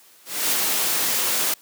white noise with ADSR envelope, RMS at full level -20 dBFS, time 0.25-1.54 s, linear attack 270 ms, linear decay 22 ms, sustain -2 dB, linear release 4 ms, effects white hiss -52 dBFS RMS until 1.61 s + high-pass 200 Hz 12 dB/octave

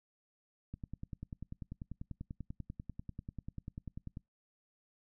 click train, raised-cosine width 5 ms, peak -30 dBFS, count 36, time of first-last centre 0.74-4.171 s, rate 10.2 Hz, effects noise-tail reverb RT60 0.2 s tail -26 dB re dry

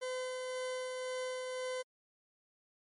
40% pulse tone with tremolo, 510 Hz, C5, 44 cents flat, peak -35 dBFS, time 0.01-1.83 s, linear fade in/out 20 ms, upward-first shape sine, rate 1.9 Hz, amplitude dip 25%, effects MP3 48 kbps

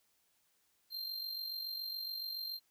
square tone with amplitude modulation, 4171 Hz, C8, 6 cents flat, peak -37 dBFS, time 0.9-2.6 s, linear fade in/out 50 ms, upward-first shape sine, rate 47.1 Hz, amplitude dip 55%, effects white hiss -75 dBFS RMS until 2.7 s

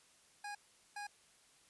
25% pulse tone bursts at uneven times, 822 Hz, G#5, 18 cents flat, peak -39 dBFS, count 2, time 0.44-0.55 / 0.96-1.07 s, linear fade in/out 5 ms, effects white hiss -67 dBFS RMS until 1.69 s + resampled to 24000 Hz

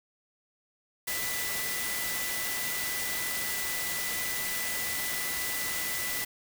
sine tone in noise, 1988 Hz, B6, 11 cents sharp, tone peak -36 dBFS, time 1.07-6.25 s, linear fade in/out 10 ms, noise white, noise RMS -33 dBFS, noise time 1.07-6.25 s, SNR -6 dB, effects none

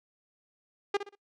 sawtooth tone with echo, 404.2 Hz, G#4, 47 cents flat, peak -20 dBFS, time 0.94-0.97 s, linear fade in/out 5 ms, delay 61 ms, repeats 3, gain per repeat -10 dB, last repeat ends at 1.153 s, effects noise-tail reverb RT60 0.1 s tail -23 dB re dry + low-pass 4000 Hz 12 dB/octave

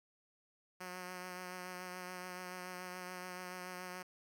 5% pulse tone with vibrato, 181.8 Hz, F#3, 30 cents flat, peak -33 dBFS, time 0.8-4.03 s, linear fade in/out 10 ms, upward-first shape triangle, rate 7 Hz, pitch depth 23 cents each way, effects none

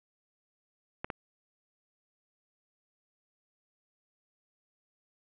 clicks, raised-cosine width 0.5 ms, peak -19 dBFS, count 2, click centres 1.045 / 1.102 s, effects resampled to 8000 Hz + 10-bit

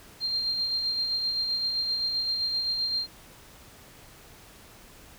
sine tone with tremolo, 4186 Hz, C8, in tune, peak -24 dBFS, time 0.2-3.07 s, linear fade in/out 50 ms, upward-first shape sine, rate 7.7 Hz, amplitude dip 35%, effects pink hiss -51 dBFS RMS until 5.18 s

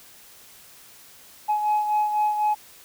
sine beating tone pair, 844 / 848 Hz, G#5 / G#5, +28 / +36 cents, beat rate 4 Hz, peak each -19 / -27 dBFS, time 1.48-2.55 s, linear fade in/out 20 ms, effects tanh soft clip ceiling -16 dBFS + white hiss -49 dBFS RMS until 2.84 s

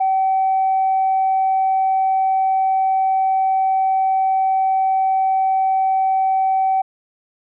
sine tone, 765 Hz, G5, 42 cents flat, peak -13 dBFS, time 0-6.82 s, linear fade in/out 10 ms, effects tanh soft clip ceiling -10 dBFS

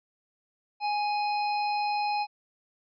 harmonic tone with a mistuned harmonic, 830.6 Hz, G#5, in tune, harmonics 1 / 3 / 5 / 6, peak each -26 / -36 / -40 / -42 dBFS, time 0.8-2.27 s, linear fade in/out 50 ms, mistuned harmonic 6, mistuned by +44 cents, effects none

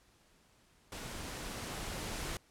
pink noise with level ramp, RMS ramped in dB -44 to -39 dBFS, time 0.92-2.37 s, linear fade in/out 2 ms, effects pink hiss -67 dBFS RMS until 2.5 s + low-pass 11000 Hz 12 dB/octave

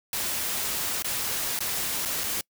white noise with dropouts, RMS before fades -29 dBFS, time 0.13-2.41 s, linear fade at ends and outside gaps 1 ms, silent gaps 1.023-1.045 / 1.59-1.605 / 2.052-2.057 / 2.236-2.239 s, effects noise-tail reverb RT60 0.1 s tail -26 dB re dry

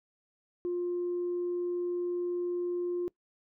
sine tone, 352.7 Hz, F4, 17 cents sharp, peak -28 dBFS, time 0.65-3.08 s, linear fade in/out 0 ms, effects noise-tail reverb RT60 0.1 s tail -23 dB re dry + tanh soft clip ceiling -26 dBFS

